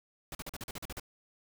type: noise bursts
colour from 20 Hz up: pink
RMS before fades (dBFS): -41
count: 10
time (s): 0.32-0.998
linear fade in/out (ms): 2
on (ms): 30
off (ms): 42
effects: none